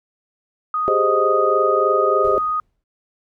sine tone, 1244.5 Hz, D#6, in tune, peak -18 dBFS, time 0.74-2.6 s, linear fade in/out 2 ms
sine chord, Ab major seventh, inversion third, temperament equal, 392 / 415.3 / 523.3 / 622.3 Hz, G4 / Ab4 / C5 / Eb5, 0 / 0 / 0 / 0 cents, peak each -21 dBFS, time 0.88-2.38 s, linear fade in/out 0 ms
brown noise with exponential decay, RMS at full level -36 dBFS, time 2.24-2.84 s, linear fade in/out 5 ms, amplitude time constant 130 ms
effects none

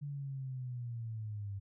sine linear sweep, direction down, 145.5 to 97.4 Hz, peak -38 dBFS, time 0.01-1.6 s, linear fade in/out 20 ms, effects none

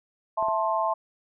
sine chord, A minor, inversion second, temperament just, 660 / 880 / 1056 Hz, E5 / A5 / C6, +2 / 0 / +16 cents, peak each -27 dBFS, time 0.37-0.94 s, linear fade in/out 10 ms
clicks, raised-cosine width 1 ms, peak -26 dBFS, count 2, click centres 0.426 / 0.485 s
effects none

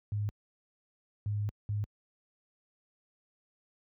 sine tone bursts at uneven times, 103.83 Hz, G#2, in tune, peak -29 dBFS, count 3, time 0.12-0.29 / 1.26-1.49 / 1.69-1.84 s, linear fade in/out 0 ms, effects high-pass 60 Hz 12 dB/octave

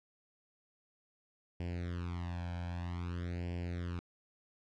sawtooth tone with flanger, 87.31 Hz, F2, in tune, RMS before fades -39 dBFS, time 1.6-3.99 s, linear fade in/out 0 ms, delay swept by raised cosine 0.39 to 1.27 ms, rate 0.52 Hz, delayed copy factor +0.95, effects low-pass 4000 Hz 12 dB/octave

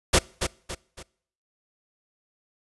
pink noise with echo, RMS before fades -17 dBFS, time 0.13-0.19 s, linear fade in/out 10 ms, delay 280 ms, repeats 3, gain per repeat -8 dB, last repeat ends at 1.03 s, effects noise-tail reverb RT60 0.6 s tail -24 dB re dry + resampled to 24000 Hz

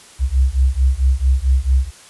sine beating tone pair, 63.5 / 68 Hz, B1 / C#2, +49 / -33 cents, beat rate 4.5 Hz, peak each -15 dBFS, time 0.19-1.91 s, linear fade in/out 50 ms, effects white hiss -43 dBFS RMS until 2.09 s + resampled to 24000 Hz

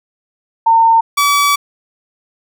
sine / sawtooth tone pair in turn, 909 / 1145.3 Hz, A#5 / D6, -44 / -44 cents, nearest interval major third, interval 400 cents, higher second, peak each -6 dBFS, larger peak neither, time 0.66-1.01 / 1.17-1.56 s, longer second, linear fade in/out 10 ms, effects none

